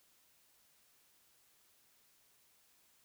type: silence
effects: white hiss -70 dBFS RMS until 3.04 s